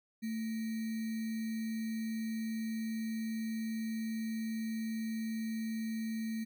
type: tone with sample-and-hold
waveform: sine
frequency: 222.5 Hz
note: A3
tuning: 20 cents sharp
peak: -34 dBFS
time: 0.22-6.45 s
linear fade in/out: 20 ms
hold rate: 2100 Hz
effects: none